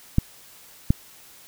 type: clicks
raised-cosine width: 5 ms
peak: -4 dBFS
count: 2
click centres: 0.184 / 0.905 s
effects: white hiss -49 dBFS RMS until 1.47 s